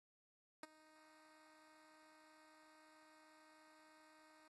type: tone with ADSR envelope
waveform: 10% pulse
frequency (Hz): 311.1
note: D#4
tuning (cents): 0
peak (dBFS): -38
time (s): 0.63-4.48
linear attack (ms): 3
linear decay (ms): 22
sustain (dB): -20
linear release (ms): 5
effects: AAC 32 kbps